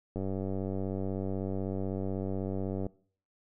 click train, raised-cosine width 2 ms, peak -22 dBFS, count 261, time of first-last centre 0.16-2.866 s, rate 96.1 Hz, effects noise-tail reverb RT60 0.5 s tail -22 dB re dry

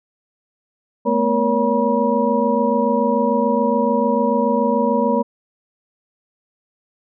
sine tone cluster, 218.5 / 245.4 / 473.9 / 562 / 964 Hz, A3 / B3 / A#4 / C#5 / B5, -12 / -11 / +28 / +24 / -42 cents, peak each -21 dBFS, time 1.05-5.23 s, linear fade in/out 20 ms, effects none

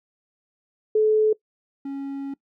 sine / triangle tone pair in turn, 431.5 / 276.1 Hz, A4 / C#4, -34 / -7 cents, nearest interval minor sixth, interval 773 cents, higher first, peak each -15 / -26 dBFS, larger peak first, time 0.95-1.33 / 1.85-2.34 s, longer second, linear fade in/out 5 ms, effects noise-tail reverb RT60 0.1 s tail -21 dB re dry

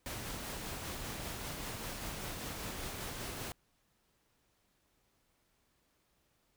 pink noise with tremolo, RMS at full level -41 dBFS, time 0.06-3.52 s, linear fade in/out 0 ms, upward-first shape sine, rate 5.1 Hz, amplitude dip 25%, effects pink hiss -75 dBFS RMS until 6.56 s

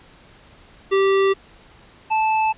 square tone pair in turn, 389.8 / 875.1 Hz, G4 / A5, -10 / -10 cents, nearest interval octave + major second, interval 1400 cents, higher second, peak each -15 / -17 dBFS, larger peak first, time 0.91-1.34 / 2.1-2.53 s, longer neither, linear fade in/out 20 ms, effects pink hiss -49 dBFS RMS until 2.57 s + resampled to 8000 Hz

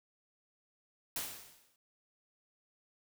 white noise with exponential decay, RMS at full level -36 dBFS, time 1.16-1.76 s, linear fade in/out 2 ms, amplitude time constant 130 ms, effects none

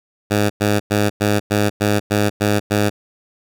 10% pulse tone bursts, 103.83 Hz, G#2, in tune, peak -6 dBFS, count 9, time 0.3-2.9 s, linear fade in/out 20 ms, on 200 ms, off 100 ms, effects none

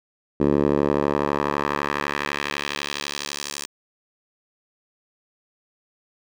10% pulse tone with band-pass filter sweep, 72 Hz, D2, 34 cents flat, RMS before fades -24 dBFS, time 0.4-3.66 s, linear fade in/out 5 ms, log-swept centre 350 to 7000 Hz, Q 1.1, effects none

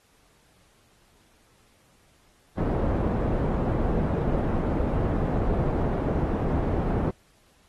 pink low-pass noise, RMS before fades -25 dBFS, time 2.57-7.11 s, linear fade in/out 10 ms, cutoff 640 Hz, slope 12 dB/octave, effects pink hiss -62 dBFS RMS until 7.68 s + AAC 32 kbps

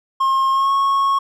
triangle tone with pitch glide, 1071 to 1097.9 Hz, C6 to C#6, +40 to -17 cents, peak -12 dBFS, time 0.2-1.19 s, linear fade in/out 10 ms, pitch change +43 cents, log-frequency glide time 0.51-0.72 s, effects none

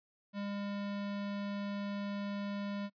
square tone, 201.9 Hz, G#3, 49 cents flat, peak -37 dBFS, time 0.33-2.9 s, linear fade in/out 50 ms, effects noise-tail reverb RT60 0.1 s tail -25 dB re dry + resampled to 11025 Hz

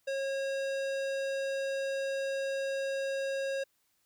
sine tone with hard clipping, 544 Hz, C#5, 33 cents flat, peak -33 dBFS, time 0.07-3.64 s, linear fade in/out 10 ms, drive 18 dB, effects white hiss -74 dBFS RMS until 4.05 s

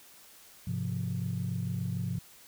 sine chord, F minor, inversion first, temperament equal, 103.83 / 130.81 / 174.61 Hz, Ab2 / C3 / F3, 0 / 0 / 0 cents, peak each -34 dBFS, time 0.67-2.19 s, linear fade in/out 5 ms, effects tanh soft clip ceiling -23 dBFS + white hiss -55 dBFS RMS until 2.47 s

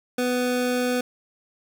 square tone pair together, 248.5 / 497 Hz, B3 / B4, +11 / +11 cents, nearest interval octave, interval 1200 cents, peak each -25 dBFS, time 0.18-1.01 s, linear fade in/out 5 ms, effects 8-bit

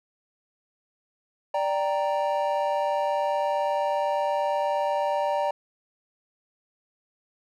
triangle chord, G minor, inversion second, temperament equal, 587.3 / 784 / 932.3 Hz, D5 / G5 / Bb5, 0 / 0 / 0 cents, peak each -24 / -27 / -26 dBFS, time 1.54-5.51 s, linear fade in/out 5 ms, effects none

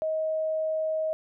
sine tone, 631 Hz, D#5, 24 cents sharp, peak -25 dBFS, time 0.02-1.13 s, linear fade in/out 0 ms, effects none

